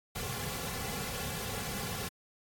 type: noise with comb filter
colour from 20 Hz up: pink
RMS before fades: -37 dBFS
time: 0.15-2.09 s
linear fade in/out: 10 ms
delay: 3.2 ms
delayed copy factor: -0.9
effects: AAC 64 kbps